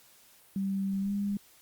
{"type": "tone with pitch glide", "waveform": "sine", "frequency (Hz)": [194.8, 201.8], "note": ["G3", "G#3"], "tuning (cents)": [-11, -49], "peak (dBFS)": -28, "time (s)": [0.56, 1.37], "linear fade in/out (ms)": 2, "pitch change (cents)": 62, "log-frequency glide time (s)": [1, 1.12], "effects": ["white hiss -59 dBFS RMS until 1.61 s", "Opus 48 kbps"]}